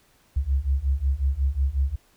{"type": "beating tone pair", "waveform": "sine", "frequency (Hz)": [65.41, 70.91], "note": ["C2", "C#2"], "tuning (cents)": [0, 40], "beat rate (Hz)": 5.5, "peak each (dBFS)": [-24, -23], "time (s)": [0.36, 1.96], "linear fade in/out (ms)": 10, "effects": ["pink hiss -61 dBFS RMS until 2.16 s"]}